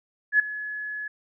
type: tone with ADSR envelope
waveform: sine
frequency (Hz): 1700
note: G#6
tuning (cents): +40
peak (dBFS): -13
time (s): 0.32-1.08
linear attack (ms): 75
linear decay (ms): 7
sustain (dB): -17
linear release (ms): 6
effects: none